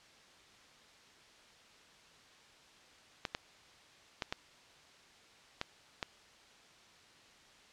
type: clicks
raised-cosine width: 0.2 ms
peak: -17 dBFS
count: 6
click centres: 3.252 / 3.349 / 4.222 / 4.325 / 5.614 / 6.028 s
effects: white hiss -60 dBFS RMS until 7.72 s + low-pass 5000 Hz 12 dB/octave